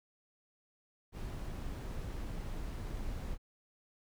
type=noise; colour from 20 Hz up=brown; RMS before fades=-40 dBFS; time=1.12-3.38 s; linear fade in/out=50 ms; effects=none